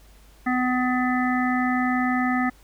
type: harmonic tone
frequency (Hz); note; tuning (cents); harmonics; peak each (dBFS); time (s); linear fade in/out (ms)
251.7; B3; +33; 1 / 3 / 5 / 7 / 8; -22 / -27 / -29 / -30 / -31; 0.46-2.5; 10
effects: added 50 Hz sine -50 dBFS peak until 2.63 s + pink hiss -56 dBFS RMS until 2.63 s